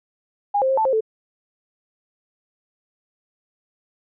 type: tone with pitch steps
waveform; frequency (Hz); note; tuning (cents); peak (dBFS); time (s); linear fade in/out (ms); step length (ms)
sine; 815 / 527 / 533 / 880 / 529 / 439.9; G#5 / C5 / C5 / A5 / C5 / A4; -33 / +12 / +32 / 0 / +19 / 0; -16; 0.54-1.008; 10; 78
effects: none